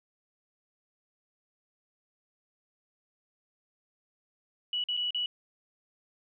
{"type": "tone with dropouts", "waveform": "sine", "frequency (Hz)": 2941, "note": "F#7", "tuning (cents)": -11, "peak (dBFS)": -28, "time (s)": [4.73, 5.26], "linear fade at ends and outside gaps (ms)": 2, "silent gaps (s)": [[4.839, 4.886], [4.968, 4.973], [5.107, 5.146]], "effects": []}